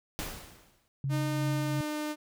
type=noise with exponential decay; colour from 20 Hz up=pink; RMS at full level=-34 dBFS; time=0.19-0.88 s; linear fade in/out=0 ms; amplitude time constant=150 ms
type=tone with tremolo; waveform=sine; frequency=137.2 Hz; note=C#3; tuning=17 cents flat; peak=-27 dBFS; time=1.04-1.81 s; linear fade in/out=2 ms; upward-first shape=triangle; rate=2.8 Hz; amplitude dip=40%
type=tone with pitch glide; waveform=sawtooth; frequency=305.5 to 302 Hz; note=D#4 to D4; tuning=-32 to +48 cents; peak=-28 dBFS; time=1.09-2.16 s; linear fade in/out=50 ms; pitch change=-20 cents; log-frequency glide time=1.21-1.84 s
effects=none